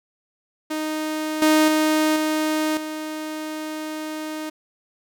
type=tone with level steps; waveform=sawtooth; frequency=310 Hz; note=D#4; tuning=6 cents flat; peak=-20 / -10 / -13 / -16 / -24 dBFS; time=0.7-4.5 s; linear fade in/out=10 ms; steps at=1.42 / 1.68 / 2.16 / 2.77 s; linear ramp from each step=2 ms; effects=none